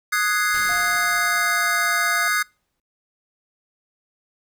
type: chord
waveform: square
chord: Ab dominant seventh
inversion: second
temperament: equal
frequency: 1244.5 / 1480 / 1661.2 / 2093 Hz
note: Eb6 / Gb6 / Ab6 / C7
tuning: 0 / 0 / 0 / 0 cents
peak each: -25 dBFS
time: 0.12-2.43 s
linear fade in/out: 10 ms
type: noise with exponential decay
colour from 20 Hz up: pink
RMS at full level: -37 dBFS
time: 0.54-2.8 s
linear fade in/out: 0 ms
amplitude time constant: 490 ms
type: tone with pitch glide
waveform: triangle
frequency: 705 to 692.5 Hz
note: F5 to F5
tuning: +16 to -15 cents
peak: -28 dBFS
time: 0.69-2.28 s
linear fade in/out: 2 ms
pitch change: -31 cents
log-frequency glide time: 0.98-1.79 s
effects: noise-tail reverb RT60 0.3 s tail -26 dB re dry